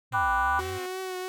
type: exponential two-way sweep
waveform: sine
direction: down then up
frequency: 130.81 to 55 to 99.5 Hz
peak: -36 dBFS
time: 0.11-0.79 s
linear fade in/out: 20 ms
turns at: 0.31 s
type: tone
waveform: 5% pulse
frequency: 261.6 Hz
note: C4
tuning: in tune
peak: -30 dBFS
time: 0.12-0.86 s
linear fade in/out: 2 ms
type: chord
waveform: sine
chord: G major seventh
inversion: none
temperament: equal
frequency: 784 / 987.8 / 1174.7 / 1480 Hz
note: G5 / B5 / D6 / F#6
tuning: 0 / 0 / 0 / 0 cents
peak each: -28 dBFS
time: 0.13-0.61 s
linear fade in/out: 20 ms
type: tone with vibrato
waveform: sawtooth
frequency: 372 Hz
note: F#4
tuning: 9 cents sharp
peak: -28 dBFS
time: 0.59-1.28 s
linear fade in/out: 0 ms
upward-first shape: triangle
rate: 3 Hz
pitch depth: 32 cents each way
effects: none